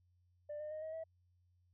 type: tone with pitch steps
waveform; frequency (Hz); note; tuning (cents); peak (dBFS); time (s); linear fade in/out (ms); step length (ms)
sine; 593 / 606.2 / 619.6 / 633.4 / 647.4; D5 / D#5 / D#5 / D#5 / E5; +17 / -45 / -7 / +31 / -31; -40; 0.49-1.04; 10; 110
effects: tanh soft clip ceiling -39 dBFS + added 89 Hz sine -70 dBFS peak until 1.73 s